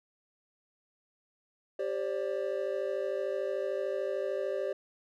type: chord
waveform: triangle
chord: G suspended fourth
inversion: none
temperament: equal with one note detuned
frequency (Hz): 392 / 533.9 / 587.3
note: G4 / C5 / D5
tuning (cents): 0 / +35 / 0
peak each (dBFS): -33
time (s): 1.79-4.73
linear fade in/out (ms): 5
effects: none